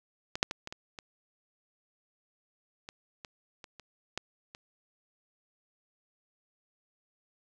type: clicks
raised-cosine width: 0.2 ms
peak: -17 / -6 / -17 / -22 / -23 / -25 / -25 / -25 / -28 / -30 / -16 / -28 dBFS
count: 12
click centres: 0.355 / 0.429 / 0.511 / 0.674 / 0.725 / 0.988 / 2.889 / 3.248 / 3.642 / 3.797 / 4.176 / 4.549 s
effects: none